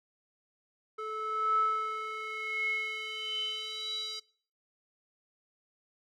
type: tone with band-pass filter sweep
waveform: square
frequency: 434.7 Hz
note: A4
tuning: 21 cents flat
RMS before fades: -34 dBFS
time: 0.98-4.2 s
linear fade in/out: 10 ms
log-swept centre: 990 to 4400 Hz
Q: 9.4
effects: noise-tail reverb RT60 0.5 s tail -22 dB re dry